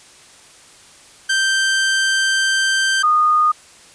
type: tone pair in turn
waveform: sawtooth / sine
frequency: 1565 / 1229.6 Hz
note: G6 / D#6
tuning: -3 / -21 cents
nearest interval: major third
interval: 418 cents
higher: first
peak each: -11 / -11 dBFS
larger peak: neither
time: 1.29-3.03 / 3.03-3.52 s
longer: first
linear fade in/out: 10 ms
effects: white hiss -45 dBFS RMS until 3.94 s + resampled to 22050 Hz